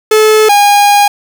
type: tone pair in turn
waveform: 45% pulse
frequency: 432.6 / 816.6 Hz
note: A4 / G#5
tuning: -29 / -29 cents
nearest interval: major seventh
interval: 1100 cents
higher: second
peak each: -4 dBFS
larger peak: neither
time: 0.11-0.49 / 0.49-1.08 s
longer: second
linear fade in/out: 5 ms
effects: none